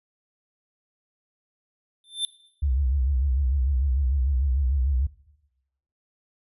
square tone with exponential growth, 3558 Hz, A7, 19 cents sharp, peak -21 dBFS, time 2.04-2.25 s, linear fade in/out 1 ms, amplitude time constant 45 ms
sine tone with vibrato, 66.8 Hz, C2, 36 cents sharp, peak -20 dBFS, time 2.62-5.07 s, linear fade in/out 10 ms, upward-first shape triangle, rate 6.7 Hz, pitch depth 180 cents each way
effects noise-tail reverb RT60 0.9 s tail -19 dB re dry + resampled to 32000 Hz

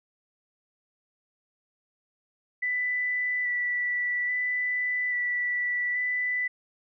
sine tone with vibrato, 1975.5 Hz, B6, in tune, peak -25 dBFS, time 2.62-6.48 s, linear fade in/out 10 ms, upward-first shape square, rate 0.6 Hz, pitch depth 12 cents each way, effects none

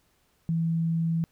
sine tone, 164.81 Hz, E3, in tune, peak -23 dBFS, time 0.49-1.24 s, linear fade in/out 0 ms, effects pink hiss -68 dBFS RMS until 1.31 s

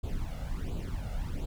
brown noise with flanger, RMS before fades -34 dBFS, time 0.03-1.46 s, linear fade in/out 10 ms, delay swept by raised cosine 0.26 to 1.46 ms, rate 1.4 Hz, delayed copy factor +0.75, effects none

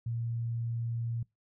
sine tone, 116.54 Hz, A#2, in tune, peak -31 dBFS, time 0.06-1.23 s, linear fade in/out 5 ms, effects noise-tail reverb RT60 0.2 s tail -24 dB re dry

